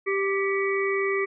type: harmonic tone with a mistuned harmonic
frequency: 392 Hz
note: G4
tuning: in tune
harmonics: 1 / 3 / 5 / 6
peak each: -24 / -32 / -30 / -31 dBFS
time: 0.06-1.26 s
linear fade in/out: 20 ms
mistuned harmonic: 6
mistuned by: -66 cents
effects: none